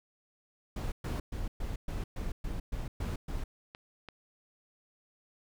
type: noise bursts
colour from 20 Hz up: brown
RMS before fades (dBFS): -35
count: 10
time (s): 0.76-3.44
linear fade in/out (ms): 5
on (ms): 160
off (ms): 120
type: clicks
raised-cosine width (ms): 0.3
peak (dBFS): -29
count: 2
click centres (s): 3.749 / 4.087
effects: none